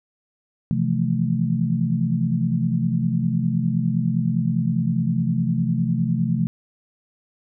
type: chord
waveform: sine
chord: F major seventh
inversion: second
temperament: equal with one note detuned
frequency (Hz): 129.53 / 164.81 / 174.61 / 220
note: C3 / E3 / F3 / A3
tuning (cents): -17 / 0 / 0 / 0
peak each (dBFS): -24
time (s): 0.71-6.47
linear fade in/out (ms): 0
effects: none